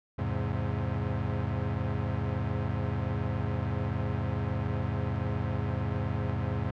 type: chord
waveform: 35% pulse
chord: E augmented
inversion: none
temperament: equal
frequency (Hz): 82.41 / 103.83 / 130.81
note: E2 / G#2 / B#2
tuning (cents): 0 / 0 / 0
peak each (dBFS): -33 / -30 / -32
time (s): 0.18-6.71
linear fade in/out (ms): 10
effects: low-pass 2000 Hz 12 dB/octave